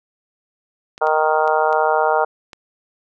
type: clicks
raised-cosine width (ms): 0.2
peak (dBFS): -19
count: 5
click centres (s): 0.979 / 1.07 / 1.477 / 1.728 / 2.532
type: harmonic tone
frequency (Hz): 155.56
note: D#3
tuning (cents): 0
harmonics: 3 / 4 / 5 / 6 / 7 / 8 / 9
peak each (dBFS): -21 / -20 / -19 / -21 / -27 / -26 / -24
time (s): 1.01-2.25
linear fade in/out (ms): 10
effects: none